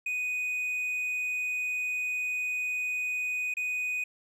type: tone with dropouts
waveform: triangle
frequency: 2489 Hz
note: D#7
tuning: in tune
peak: -27 dBFS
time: 0.06-4.04 s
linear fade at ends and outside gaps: 5 ms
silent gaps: 3.54-3.568 s
effects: none